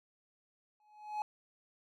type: tone with exponential growth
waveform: triangle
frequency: 845 Hz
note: G#5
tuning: 30 cents sharp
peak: -29 dBFS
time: 0.8-1.22 s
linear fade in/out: 1 ms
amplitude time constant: 91 ms
effects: none